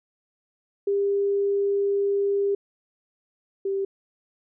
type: tone pair in turn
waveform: sine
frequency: 400.2 / 391.3 Hz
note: G4 / G4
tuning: +36 / -3 cents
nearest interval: unison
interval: 39 cents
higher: first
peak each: -20 / -23 dBFS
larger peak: first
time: 0.87-2.55 / 3.65-3.85 s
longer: first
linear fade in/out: 5 ms
effects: none